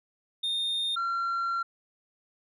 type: tone pair in turn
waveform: sine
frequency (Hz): 3656 / 1369.5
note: A#7 / F6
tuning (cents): -34 / -34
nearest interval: octave + perfect fourth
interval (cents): 1700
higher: first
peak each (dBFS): -24 / -24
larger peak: neither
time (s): 0.43-0.96 / 0.96-1.63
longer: second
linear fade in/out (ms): 10
effects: tanh soft clip ceiling -26 dBFS